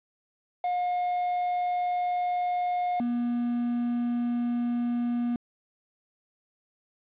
triangle tone pair in turn, 716 / 239.7 Hz, F5 / A#3, +43 / +48 cents, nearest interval octave + perfect fifth, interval 1895 cents, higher first, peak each -23 dBFS, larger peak neither, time 0.64-3 / 3-5.36 s, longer neither, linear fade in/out 2 ms, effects resampled to 8000 Hz + 9-bit

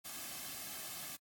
white noise with comb filter, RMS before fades -45 dBFS, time 0.04-1.17 s, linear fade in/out 20 ms, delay 2.1 ms, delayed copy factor -0.7, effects AAC 64 kbps

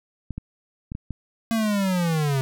clicks, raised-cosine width 5 ms, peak -18 dBFS, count 5, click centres 0.307 / 0.38 / 0.919 / 0.951 / 1.107 s
square linear sweep, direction down, 229.9 to 130.81 Hz, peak -21 dBFS, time 1.51-2.41 s, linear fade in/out 0 ms
effects none

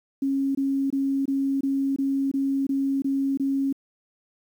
sine tone bursts, 273.2 Hz, C#4, 25 cents flat, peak -21 dBFS, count 10, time 0.22-3.727 s, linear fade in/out 5 ms, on 330 ms, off 23 ms, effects 9-bit

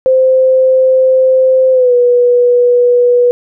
sine tone with pitch glide, 520 to 488 Hz, C5 to B4, -11 to -21 cents, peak -5 dBFS, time 0.06-3.31 s, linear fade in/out 0 ms, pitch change -110 cents, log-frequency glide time 1.72-1.94 s, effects none

